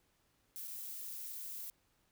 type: noise with dropouts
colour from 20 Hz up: violet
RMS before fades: -45 dBFS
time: 0.56-1.7 s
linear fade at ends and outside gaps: 0 ms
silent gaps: 0.674-0.679 / 1.326-1.33 s
effects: pink hiss -75 dBFS RMS until 2.11 s